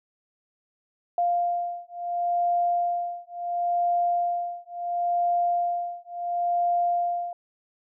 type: beating tone pair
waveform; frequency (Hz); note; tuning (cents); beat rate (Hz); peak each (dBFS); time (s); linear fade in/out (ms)
sine; 698.5 / 699.22; F5 / F5; 0 / +2; 0.72; -26; 1.18-7.33; 2
effects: none